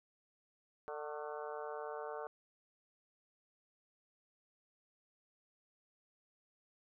harmonic tone with a mistuned harmonic, 149.4 Hz, D3, 30 cents sharp, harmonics 3 / 4 / 5 / 6 / 7 / 8 / 9 / 10, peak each -45 / -47 / -49 / -51 / -52 / -53 / -54 / -55 dBFS, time 0.88-2.27 s, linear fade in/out 0 ms, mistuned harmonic 7, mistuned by +83 cents, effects none

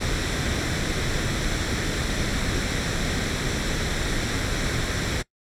pink noise with comb filter, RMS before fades -25 dBFS, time 0-5.23 s, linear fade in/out 20 ms, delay 0.53 ms, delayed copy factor +0.5, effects noise-tail reverb RT60 0.1 s tail -21 dB re dry + low-pass 7000 Hz 12 dB/octave

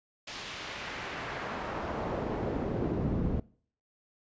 brown noise with band-pass filter sweep, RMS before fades -34 dBFS, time 0.27-3.4 s, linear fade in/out 5 ms, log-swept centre 4300 to 200 Hz, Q 0.87, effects noise-tail reverb RT60 0.5 s tail -22 dB re dry + resampled to 16000 Hz

